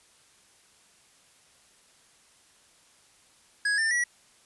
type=tone with pitch steps; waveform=square; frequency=1663 / 1792.7 / 1932.5 Hz; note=G#6 / A6 / B6; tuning=+2 / +32 / -38 cents; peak=-24 dBFS; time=3.65-4.04 s; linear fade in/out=5 ms; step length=130 ms; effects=white hiss -60 dBFS RMS until 4.45 s + resampled to 24000 Hz